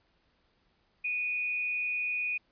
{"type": "tone with frequency modulation", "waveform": "sine", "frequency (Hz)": 2467, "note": "D#7", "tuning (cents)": -15, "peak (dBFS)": -29, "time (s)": [1.04, 2.38], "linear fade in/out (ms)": 10, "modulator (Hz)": 150, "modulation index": 0.37, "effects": ["pink hiss -71 dBFS RMS until 2.51 s", "resampled to 11025 Hz"]}